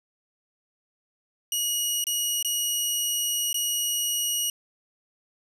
15% pulse tone with dropouts, 2900 Hz, F#7, 35 cents flat, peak -17 dBFS, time 1.52-4.5 s, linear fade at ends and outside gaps 2 ms, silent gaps 2.041-2.068 / 2.427-2.447 / 3.53-3.543 s, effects none

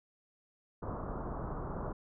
pink low-pass noise, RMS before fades -39 dBFS, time 0.82-1.93 s, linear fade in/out 10 ms, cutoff 1300 Hz, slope 48 dB/octave, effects none

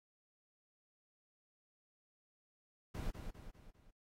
brown noise with echo, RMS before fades -40 dBFS, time 2.94-3.11 s, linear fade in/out 10 ms, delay 200 ms, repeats 4, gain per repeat -6 dB, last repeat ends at 3.91 s, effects AAC 48 kbps

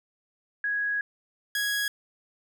sine / sawtooth tone pair in turn, 1661.2 / 1661.2 Hz, G#6 / G#6, 0 / 0 cents, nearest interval unison, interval 0 cents, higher neither, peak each -25 / -22 dBFS, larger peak second, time 0.64-1.01 / 1.55-1.88 s, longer first, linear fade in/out 2 ms, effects none

